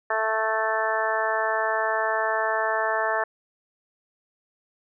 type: harmonic tone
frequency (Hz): 220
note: A3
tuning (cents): 0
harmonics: 2 / 3 / 4 / 5 / 6 / 7 / 8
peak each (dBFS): -32 / -27 / -29 / -30 / -32 / -33 / -28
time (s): 0.1-3.24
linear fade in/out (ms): 5
effects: none